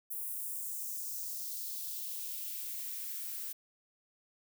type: noise with high-pass filter sweep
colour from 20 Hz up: violet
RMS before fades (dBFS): -40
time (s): 0.1-3.53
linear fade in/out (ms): 10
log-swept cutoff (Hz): 11000 to 1300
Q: 1.7
effects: none